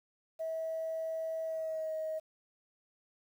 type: tone with pitch glide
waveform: sine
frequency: 646 to 631.2 Hz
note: E5 to D#5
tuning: -35 to +25 cents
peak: -33 dBFS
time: 0.39-2.2 s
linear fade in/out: 20 ms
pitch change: -40 cents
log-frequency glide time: 1.44-1.93 s
effects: tanh soft clip ceiling -29 dBFS + 10-bit